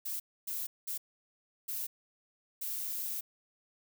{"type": "noise bursts at uneven times", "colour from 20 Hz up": "violet", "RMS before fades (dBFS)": -37, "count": 5, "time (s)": [[0.05, 0.2], [0.47, 0.67], [0.87, 0.98], [1.68, 1.87], [2.61, 3.21]], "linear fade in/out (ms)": 10, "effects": []}